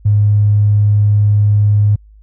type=tone with tanh clipping; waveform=triangle; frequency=103.83 Hz; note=G#2; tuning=in tune; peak=-7 dBFS; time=0.05-1.96 s; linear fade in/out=10 ms; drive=3 dB; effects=added 52 Hz sine -39 dBFS peak until 2.22 s